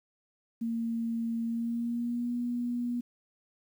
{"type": "tone with pitch glide", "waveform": "sine", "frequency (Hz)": [230, 241.7], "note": ["A#3", "B3"], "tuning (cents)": [-23, -37], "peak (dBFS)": -29, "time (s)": [0.61, 3.01], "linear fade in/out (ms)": 10, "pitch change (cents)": 86, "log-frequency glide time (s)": [1.45, 2.32], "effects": ["10-bit"]}